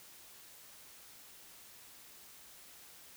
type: silence
effects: white hiss -56 dBFS RMS until 3.16 s